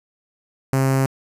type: tone with notch filter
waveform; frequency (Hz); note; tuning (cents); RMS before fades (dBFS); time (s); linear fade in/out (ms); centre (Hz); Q
sawtooth; 133.9; C3; +40; -18; 0.73-1.06; 0; 3500; 0.96
effects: resampled to 32000 Hz + 8-bit